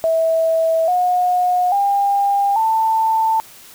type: tone with pitch steps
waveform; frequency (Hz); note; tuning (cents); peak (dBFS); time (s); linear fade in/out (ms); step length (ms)
sine; 651 / 722.3 / 801.5 / 889.3; E5 / F#5 / G5 / A5; -22 / -42 / +38 / +18; -13; 0.04-3.4; 0; 840
effects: white hiss -42 dBFS RMS until 3.74 s